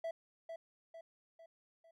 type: tone with echo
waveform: triangle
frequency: 659.3 Hz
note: E5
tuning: in tune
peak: -35 dBFS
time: 0.04-0.11 s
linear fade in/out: 5 ms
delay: 450 ms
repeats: 4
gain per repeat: -6 dB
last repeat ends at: 1.91 s
effects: none